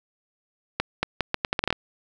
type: accelerating click train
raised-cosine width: 0.3 ms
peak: -6 dBFS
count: 11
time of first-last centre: 0.8-1.727 s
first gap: 230 ms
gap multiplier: 0.77
effects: none